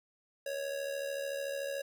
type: tone with amplitude modulation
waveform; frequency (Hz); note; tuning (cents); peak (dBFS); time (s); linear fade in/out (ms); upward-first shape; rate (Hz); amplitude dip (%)
square; 554.4; C#5; 0; -33; 0.46-1.82; 5; sine; 73.6; 60
effects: none